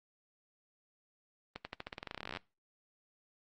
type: accelerating click train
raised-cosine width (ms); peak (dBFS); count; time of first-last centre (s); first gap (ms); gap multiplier
0.3; -24; 23; 1.56-2.371; 90; 0.9
effects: noise-tail reverb RT60 0.3 s tail -24 dB re dry + Opus 24 kbps